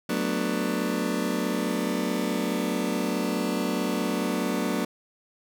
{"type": "chord", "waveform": "30% pulse", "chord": "B minor seventh", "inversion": "second", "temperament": "just", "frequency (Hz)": [185.21, 222.2, 246.9, 296.3], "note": ["F#3", "A3", "B3", "D4"], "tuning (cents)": [2, 17, 0, 15], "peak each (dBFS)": -28, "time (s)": [0.09, 4.85], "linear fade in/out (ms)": 5, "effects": []}